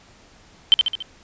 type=tone with echo; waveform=sine; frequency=3100 Hz; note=G7; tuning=20 cents flat; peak=-7 dBFS; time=0.72-0.74 s; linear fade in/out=0 ms; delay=71 ms; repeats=4; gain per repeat=-5 dB; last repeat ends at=1.024 s; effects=pink hiss -51 dBFS RMS until 1.23 s + resampled to 16000 Hz

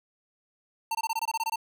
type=tone bursts; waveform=square; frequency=902 Hz; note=A5; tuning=43 cents sharp; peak=-27 dBFS; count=11; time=0.91-1.559 s; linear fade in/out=5 ms; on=39 ms; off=22 ms; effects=none

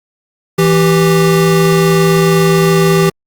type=tone pair together; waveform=square; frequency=164.81 / 392 Hz; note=E3 / G4; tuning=0 / 0 cents; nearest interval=octave + minor third; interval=1500 cents; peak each=-11 dBFS; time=0.58-3.1 s; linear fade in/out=10 ms; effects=Opus 48 kbps

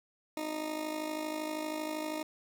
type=tone with amplitude modulation; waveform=20% pulse; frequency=309.1 Hz; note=D#4; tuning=11 cents flat; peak=-27 dBFS; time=0.37-2.23 s; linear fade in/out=2 ms; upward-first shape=sine; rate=52.7 Hz; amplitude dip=60%; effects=none

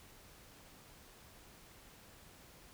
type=silence; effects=pink hiss -59 dBFS RMS until 2.73 s

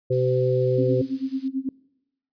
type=harmonic tone; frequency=127.4 Hz; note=C3; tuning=46 cents flat; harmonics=1 / 3 / 4; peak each=-23 / -23 / -23 dBFS; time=0.1-1.02 s; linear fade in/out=10 ms
type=noise; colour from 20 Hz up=violet; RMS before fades=-38 dBFS; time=0.12-1.48 s; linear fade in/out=2 ms
type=tone with tremolo; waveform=sine; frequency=266 Hz; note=C4; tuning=29 cents sharp; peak=-21 dBFS; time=0.78-1.69 s; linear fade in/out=2 ms; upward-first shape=sine; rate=9.1 Hz; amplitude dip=95%
effects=noise-tail reverb RT60 0.9 s tail -24 dB re dry + resampled to 11025 Hz

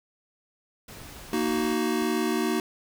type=noise; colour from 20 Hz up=pink; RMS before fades=-44 dBFS; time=0.88-1.74 s; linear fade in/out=5 ms
type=clicks; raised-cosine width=3 ms; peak=-34 dBFS; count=4; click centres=0.972 / 1.016 / 1.125 / 2.023 s
type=chord; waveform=square; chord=D# minor; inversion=second; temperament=just; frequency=233.3 / 311.1 / 373.4 Hz; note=A#3 / D#4 / F#4; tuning=+2 / 0 / +16 cents; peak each=-29 dBFS; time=1.33-2.6 s; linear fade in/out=2 ms
effects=none

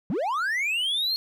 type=linear sweep; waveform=triangle; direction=up; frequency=146.83 to 4328 Hz; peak=-22 dBFS; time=0.1-1.16 s; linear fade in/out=0 ms; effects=none

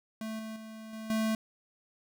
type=tone with level steps; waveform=square; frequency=220 Hz; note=A3; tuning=in tune; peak=-36 / -39 / -44 / -40 / -28 dBFS; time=0.21-1.35 s; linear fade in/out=2 ms; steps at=0.39 / 0.56 / 0.93 / 1.1 s; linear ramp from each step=2 ms; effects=none

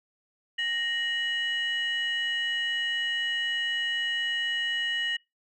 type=tone pair together; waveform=sine; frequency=1864.7 / 2926 Hz; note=A#6 / F#7; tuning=0 / -20 cents; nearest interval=minor sixth; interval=780 cents; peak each=-28 dBFS; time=0.58-5.17 s; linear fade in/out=10 ms; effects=noise-tail reverb RT60 0.2 s tail -24 dB re dry + tanh soft clip ceiling -21 dBFS

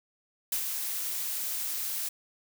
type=noise with ADSR envelope; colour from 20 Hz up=blue; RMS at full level=-28 dBFS; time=0.52-2.09 s; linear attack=4 ms; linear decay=80 ms; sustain=-5 dB; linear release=8 ms; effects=none

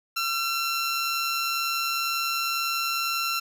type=tone with amplitude modulation; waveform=15% pulse; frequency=1355 Hz; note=E6; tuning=47 cents sharp; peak=-17 dBFS; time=0.16-3.4 s; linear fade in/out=10 ms; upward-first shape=sine; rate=142 Hz; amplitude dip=30%; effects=none

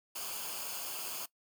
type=noise with comb filter; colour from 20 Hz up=white; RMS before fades=-40 dBFS; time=0.15-1.26 s; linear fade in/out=10 ms; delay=0.52 ms; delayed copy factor=-0.65; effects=noise-tail reverb RT60 0.1 s tail -20 dB re dry

